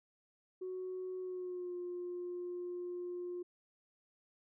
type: tone with pitch glide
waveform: sine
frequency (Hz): 370 to 354.9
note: F#4 to F4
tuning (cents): 0 to +28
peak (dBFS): -38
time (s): 0.61-3.43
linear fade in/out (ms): 10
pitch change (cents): -72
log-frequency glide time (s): 1.2-1.75
effects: tanh soft clip ceiling -35 dBFS